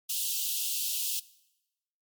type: high-pass noise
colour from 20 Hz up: white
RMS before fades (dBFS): -31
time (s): 0.09-1.2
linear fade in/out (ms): 10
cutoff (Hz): 2700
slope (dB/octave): 96
effects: noise-tail reverb RT60 0.9 s tail -20 dB re dry + MP3 96 kbps